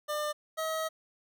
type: tone pair in turn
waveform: 25% pulse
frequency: 599 / 638 Hz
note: D5 / D#5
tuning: +34 / +43 cents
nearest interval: minor second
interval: 109 cents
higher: second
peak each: -27 dBFS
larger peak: neither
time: 0.08-0.33 / 0.57-0.89 s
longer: second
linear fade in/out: 20 ms
effects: none